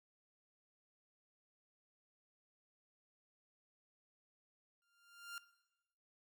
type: tone with exponential growth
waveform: sawtooth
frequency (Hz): 1396.9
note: F6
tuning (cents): 0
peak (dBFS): -40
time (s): 4.82-5.38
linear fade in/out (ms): 1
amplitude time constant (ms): 120
effects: noise-tail reverb RT60 1.0 s tail -17 dB re dry